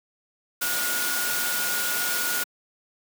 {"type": "tone in noise", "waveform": "sine", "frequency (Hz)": 1440, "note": "F#6", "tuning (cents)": -47, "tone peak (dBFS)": -29, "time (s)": [0.61, 2.44], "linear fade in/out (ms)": 10, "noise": "white", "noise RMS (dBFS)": -27, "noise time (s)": [0.61, 2.44], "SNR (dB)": -5, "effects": ["high-pass 200 Hz 12 dB/octave"]}